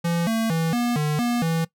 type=tone with pitch steps; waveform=square; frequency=169.9 / 225 / 163.5 / 240.3 / 150.5 / 239.9 / 164.1 Hz; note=F3 / A3 / E3 / B3 / D3 / A#3 / E3; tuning=-47 / +39 / -14 / -47 / +43 / +50 / -8 cents; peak=-21 dBFS; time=0.04-1.65 s; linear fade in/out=10 ms; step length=230 ms; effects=noise-tail reverb RT60 0.1 s tail -20 dB re dry